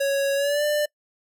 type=tone with pitch glide; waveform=square; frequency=554.4 to 594.2 Hz; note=C#5 to D5; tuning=0 to +20 cents; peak=-21 dBFS; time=0-0.86 s; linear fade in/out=10 ms; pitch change=+120 cents; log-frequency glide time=0.35-0.64 s; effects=noise-tail reverb RT60 0.1 s tail -25 dB re dry